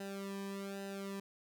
sawtooth tone with flanger, 197 Hz, G3, 9 cents sharp, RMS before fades -43 dBFS, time 0-1.2 s, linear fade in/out 5 ms, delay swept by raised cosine 0.89 to 1.45 ms, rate 1.2 Hz, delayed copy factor -1, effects none

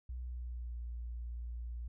sine tone with pitch glide, 61.74 to 59.02 Hz, B1 to A#1, 0 to +22 cents, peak -39 dBFS, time 0.09-1.88 s, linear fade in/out 5 ms, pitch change -78 cents, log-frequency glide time 0.2-0.77 s, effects none

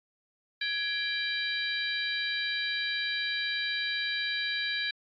harmonic tone with a mistuned harmonic, 784 Hz, G5, in tune, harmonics 2 / 3 / 4 / 5 / 6, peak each -33 / -36 / -39 / -33 / -41 dBFS, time 0.61-4.91 s, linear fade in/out 5 ms, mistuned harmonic 2, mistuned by +110 cents, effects AAC 48 kbps

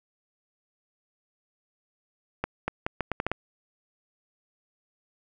accelerating click train, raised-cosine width 0.5 ms, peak -12 dBFS, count 8, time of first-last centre 2.44-3.316 s, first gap 240 ms, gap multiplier 0.77, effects none

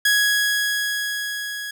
sawtooth tone with level ramp, 1665 Hz, G#6, 4 cents sharp, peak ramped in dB -11 to -25 dBFS, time 0.05-1.71 s, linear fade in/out 5 ms, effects none

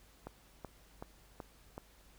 click train, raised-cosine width 1 ms, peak -29 dBFS, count 5, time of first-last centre 0.27-1.779 s, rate 2.65 Hz, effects added 50 Hz sine -63 dBFS peak until 2.18 s + pink hiss -64 dBFS RMS until 2.18 s

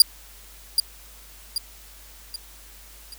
sawtooth tone with echo, 4809 Hz, D8, 40 cents sharp, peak -5 dBFS, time 0-0.02 s, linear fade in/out 2 ms, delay 780 ms, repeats 4, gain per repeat -7 dB, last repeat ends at 3.14 s, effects added 50 Hz sine -48 dBFS peak until 3.18 s + white hiss -48 dBFS RMS until 3.18 s

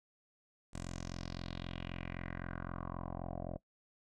10% pulse tone with low-pass filter sweep, 43.84 Hz, F1, 7 cents sharp, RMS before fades -43 dBFS, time 0.73-3.58 s, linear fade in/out 10 ms, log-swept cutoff 8300 to 580 Hz, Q 3.4, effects noise-tail reverb RT60 0.1 s tail -21 dB re dry

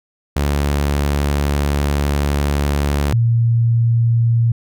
sawtooth / sine tone pair in turn, 71.8 / 116.31 Hz, D2 / A#2, -39 / -3 cents, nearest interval minor sixth, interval 836 cents, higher second, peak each -11 dBFS, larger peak neither, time 0.36-3.13 / 3.13-4.52 s, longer first, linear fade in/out 5 ms, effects none

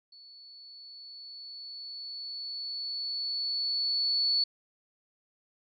sine tone with level ramp, 4435 Hz, C#8, in tune, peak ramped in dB -50 to -23 dBFS, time 0.12-4.44 s, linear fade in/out 5 ms, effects none

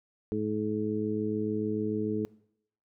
harmonic tone, 106.8 Hz, G#2, 49 cents sharp, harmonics 1 / 2 / 3 / 4, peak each -38 / -32 / -33 / -32 dBFS, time 0.32-2.25 s, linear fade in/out 0 ms, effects noise-tail reverb RT60 0.7 s tail -22 dB re dry

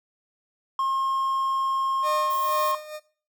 triangle tone, 1072 Hz, C6, 42 cents sharp, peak -20 dBFS, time 0.79-2.75 s, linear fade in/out 2 ms
40% pulse tone with tremolo, 610 Hz, D#5, 34 cents flat, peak -25 dBFS, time 2.02-3 s, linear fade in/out 50 ms, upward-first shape sine, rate 2.1 Hz, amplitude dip 80%
violet noise, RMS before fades -37 dBFS, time 2.3-2.72 s, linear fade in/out 5 ms
effects noise-tail reverb RT60 0.4 s tail -17 dB re dry

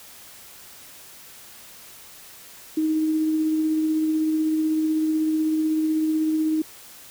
sine tone with tremolo, 313.3 Hz, D#4, 12 cents sharp, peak -18 dBFS, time 2.77-6.62 s, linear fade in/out 5 ms, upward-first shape triangle, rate 16 Hz, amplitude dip 25%, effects white hiss -45 dBFS RMS until 7.1 s

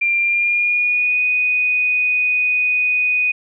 sine tone with pitch glide, 2382 to 2485 Hz, D7 to D#7, +24 to -3 cents, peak -14 dBFS, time 0.01-3.32 s, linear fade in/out 10 ms, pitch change +73 cents, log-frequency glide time 0.2-1.22 s, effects none

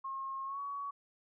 sine tone with pitch glide, 1077 to 1125.3 Hz, C6 to C#6, +50 to +26 cents, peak -37 dBFS, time 0.04-0.91 s, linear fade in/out 10 ms, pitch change +76 cents, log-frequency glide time 0.45-0.6 s, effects none

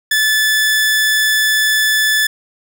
sawtooth tone, 1738 Hz, A6, 22 cents flat, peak -8 dBFS, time 0.11-2.27 s, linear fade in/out 5 ms, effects none

